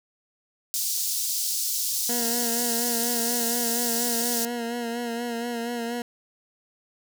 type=high-pass noise; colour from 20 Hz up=pink; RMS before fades=-27 dBFS; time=0.74-4.45 s; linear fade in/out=0 ms; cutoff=4800 Hz; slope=24 dB/octave
type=tone with vibrato; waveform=20% pulse; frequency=236.1 Hz; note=A#3; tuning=22 cents sharp; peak=-23 dBFS; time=2.09-6.02 s; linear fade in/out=2 ms; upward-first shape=sine; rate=4.2 Hz; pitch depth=38 cents each way
effects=none